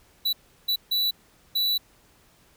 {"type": "tone bursts at uneven times", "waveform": "square", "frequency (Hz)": 3951, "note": "B7", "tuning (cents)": 0, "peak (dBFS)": -22, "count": 4, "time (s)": [[0.25, 0.33], [0.68, 0.76], [0.91, 1.11], [1.55, 1.78]], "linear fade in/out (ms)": 10, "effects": ["pink hiss -59 dBFS RMS until 2.56 s"]}